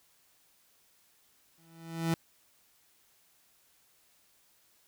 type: tone with exponential growth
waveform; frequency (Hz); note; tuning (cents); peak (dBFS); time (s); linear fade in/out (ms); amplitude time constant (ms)
30% pulse; 164.81; E3; 0; -22; 1.58-2.14; 2; 120
effects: white hiss -67 dBFS RMS until 4.87 s